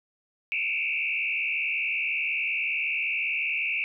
sine tone with frequency modulation, 2489 Hz, D#7, in tune, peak -25 dBFS, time 0.52-3.84 s, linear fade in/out 0 ms, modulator 74.6 Hz, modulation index 3.3, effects none

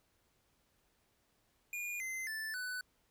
square tone with pitch steps, 2430 / 2067 / 1758.4 / 1495.8 Hz, D#7 / C7 / A6 / F#6, -42 / -22 / -2 / +18 cents, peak -39 dBFS, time 1.73-2.81 s, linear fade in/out 2 ms, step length 270 ms, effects pink hiss -75 dBFS RMS until 3.1 s

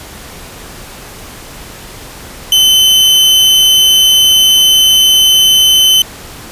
40% pulse tone, 3049 Hz, G7, 49 cents flat, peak -4 dBFS, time 2.52-6.02 s, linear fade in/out 2 ms, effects pink hiss -30 dBFS RMS until 6.51 s + resampled to 32000 Hz

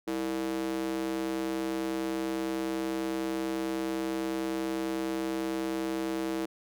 square tone with high-pass filter, 65.41 Hz, C2, in tune, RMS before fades -32 dBFS, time 0.07-6.46 s, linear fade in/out 10 ms, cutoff 330 Hz, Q 3, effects none

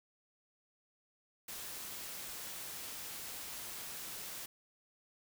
white noise, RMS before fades -45 dBFS, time 1.48-4.46 s, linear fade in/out 5 ms, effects none

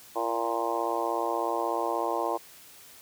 harmonic tone with a mistuned harmonic, 116.54 Hz, A#2, in tune, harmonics 3 / 4 / 5 / 6 / 7 / 8 / 9, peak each -34 / -34 / -34 / -34 / -34 / -34 / -34 dBFS, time 0.15-2.38 s, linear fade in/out 20 ms, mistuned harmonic 3, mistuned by -38 cents, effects white hiss -51 dBFS RMS until 3.01 s + high-pass 60 Hz 12 dB/octave

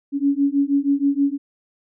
sine beating tone pair, 277.8 / 284.1 Hz, C#4 / C#4, +4 / +43 cents, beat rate 6.3 Hz, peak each -19 dBFS, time 0.12-1.38 s, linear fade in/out 50 ms, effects none

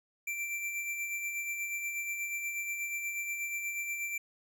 square tone with tremolo, 2349 Hz, D7, in tune, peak -33 dBFS, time 0.27-4.18 s, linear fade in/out 5 ms, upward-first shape sine, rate 8.3 Hz, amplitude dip 40%, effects none

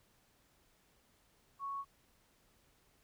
sine tone, 1108.7 Hz, C#6, in tune, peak -38 dBFS, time 1.59-1.85 s, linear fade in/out 50 ms, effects pink hiss -71 dBFS RMS until 3.03 s

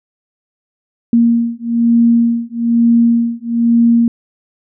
sine beating tone pair, 233.1 / 234.2 Hz, A#3 / A#3, 0 / +8 cents, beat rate 1.1 Hz, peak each -12 dBFS, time 1.13-4.08 s, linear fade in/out 2 ms, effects none

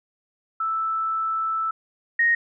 sine tone pair in turn, 1318.5 / 1866.3 Hz, E6 / A#6, 0 / +2 cents, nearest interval tritone, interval 602 cents, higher second, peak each -22 / -16 dBFS, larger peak second, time 0.6-1.71 / 2.19-2.35 s, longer first, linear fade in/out 5 ms, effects none

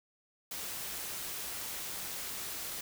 white noise, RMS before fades -40 dBFS, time 0.51-2.81 s, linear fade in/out 5 ms, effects none

